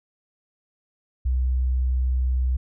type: tone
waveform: sine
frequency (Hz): 63.5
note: B1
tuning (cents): +49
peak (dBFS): -19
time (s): 1.25-2.57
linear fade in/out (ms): 10
effects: none